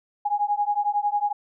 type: beating tone pair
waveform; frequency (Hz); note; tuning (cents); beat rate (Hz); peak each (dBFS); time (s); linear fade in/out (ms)
sine; 820 / 831; G#5 / G#5; -22 / +1; 11; -24 / -24; 0.25-1.33; 10
effects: none